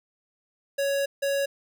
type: tone bursts at uneven times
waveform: square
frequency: 557 Hz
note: C#5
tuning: 8 cents sharp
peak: -24 dBFS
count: 2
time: 0.78-1.06 / 1.22-1.46 s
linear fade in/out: 10 ms
effects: none